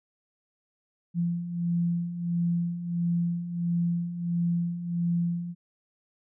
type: beating tone pair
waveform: sine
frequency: 170.7 / 172.2 Hz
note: F3 / F3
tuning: -39 / -24 cents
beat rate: 1.5 Hz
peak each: -32 / -26 dBFS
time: 1.14-5.55 s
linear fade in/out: 50 ms
effects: none